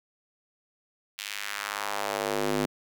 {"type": "tone with high-pass filter sweep", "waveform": "square", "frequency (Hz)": 51, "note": "G#1", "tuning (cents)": -31, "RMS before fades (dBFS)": -31, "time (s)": [1.18, 2.66], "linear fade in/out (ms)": 10, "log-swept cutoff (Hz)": [2900, 250], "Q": 1.4, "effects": []}